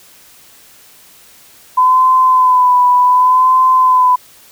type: tone with vibrato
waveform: sine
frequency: 1009 Hz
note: B5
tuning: 37 cents sharp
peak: -6 dBFS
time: 1.77-4.16 s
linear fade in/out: 10 ms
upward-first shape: sine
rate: 0.67 Hz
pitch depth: 35 cents each way
effects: white hiss -43 dBFS RMS until 4.51 s